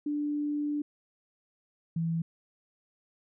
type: tone pair in turn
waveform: sine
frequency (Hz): 294.2 / 165.11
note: D4 / E3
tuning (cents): +3 / +3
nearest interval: minor seventh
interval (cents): 1000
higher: first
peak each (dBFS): -28 / -27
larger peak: second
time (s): 0.06-0.82 / 1.96-2.22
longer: first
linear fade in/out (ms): 5
effects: none